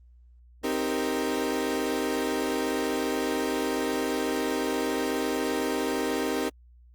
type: chord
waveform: 35% pulse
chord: C minor seventh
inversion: none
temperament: equal with one note detuned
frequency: 263 / 311.1 / 392 / 466.2 Hz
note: C4 / Eb4 / G4 / Bb4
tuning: +9 / 0 / 0 / 0 cents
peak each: -30 dBFS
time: 0.63-6.5 s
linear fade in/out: 20 ms
effects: added 60 Hz sine -51 dBFS peak until 6.94 s + Opus 32 kbps